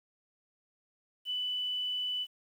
sine tone with quantisation, 2986 Hz, F#7, 15 cents sharp, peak -31 dBFS, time 1.25-2.27 s, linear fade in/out 50 ms, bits 10, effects none

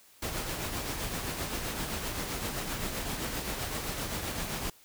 pink noise with tremolo, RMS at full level -33 dBFS, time 0.22-4.7 s, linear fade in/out 5 ms, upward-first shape triangle, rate 7.7 Hz, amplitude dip 45%, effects white hiss -59 dBFS RMS until 4.84 s

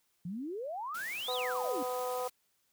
sine exponential two-way sweep, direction up then down, 163.5 to 4087 to 248.7 Hz, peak -36 dBFS, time 0.25-1.83 s, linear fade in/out 5 ms, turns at 1.33 s
white high-pass noise, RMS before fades -47 dBFS, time 0.94-2.3 s, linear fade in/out 10 ms, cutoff 110 Hz, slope 48 dB/octave
harmonic tone, 250.4 Hz, B3, 24 cents sharp, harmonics 2 / 3 / 4 / 5, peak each -35 / -39 / -41 / -43 dBFS, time 1.28-2.28 s, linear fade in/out 5 ms
effects white hiss -75 dBFS RMS until 2.72 s

